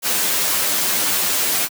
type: noise with comb filter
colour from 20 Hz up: white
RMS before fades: -19 dBFS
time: 0.02-1.69 s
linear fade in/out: 50 ms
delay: 10 ms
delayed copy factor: +0.55
effects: high-pass 150 Hz 12 dB/octave